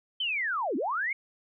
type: linear two-way sweep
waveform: sine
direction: down then up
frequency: 3136 to 230 to 2234 Hz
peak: -27 dBFS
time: 0.2-1.13 s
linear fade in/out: 5 ms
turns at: 0.76 s
effects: none